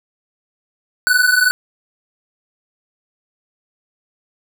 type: tone pair together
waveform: square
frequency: 1480 / 1502.4 Hz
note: F#6 / F#6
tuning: 0 / +26 cents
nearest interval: unison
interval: 26 cents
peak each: -15 dBFS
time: 1.07-1.51 s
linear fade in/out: 0 ms
effects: none